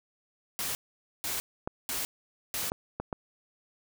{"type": "noise bursts", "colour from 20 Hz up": "white", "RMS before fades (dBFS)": -33, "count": 4, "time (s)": [0.59, 2.7], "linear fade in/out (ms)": 0, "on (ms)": 160, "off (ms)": 490}
{"type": "clicks", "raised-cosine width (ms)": 1, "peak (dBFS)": -18, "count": 4, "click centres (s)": [1.675, 2.719, 3, 3.128]}
{"effects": []}